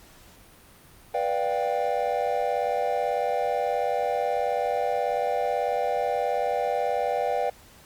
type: chord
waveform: triangle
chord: G dominant seventh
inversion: first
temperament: just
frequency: 490 / 588 / 705.6 / 784 Hz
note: B4 / D5 / F5 / G5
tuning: -14 / +2 / +18 / 0 cents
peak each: -27 dBFS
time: 1.14-7.5 s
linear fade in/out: 5 ms
effects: pink hiss -52 dBFS RMS until 7.85 s + Opus 48 kbps